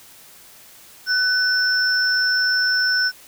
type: tone pair together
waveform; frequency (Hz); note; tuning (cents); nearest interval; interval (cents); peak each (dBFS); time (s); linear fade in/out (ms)
sine; 1501 / 5360; F#6 / E8; +24 / +28; octave + minor seventh; 2204; -18 / -20; 1.06-3.12; 50
effects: white hiss -46 dBFS RMS until 3.27 s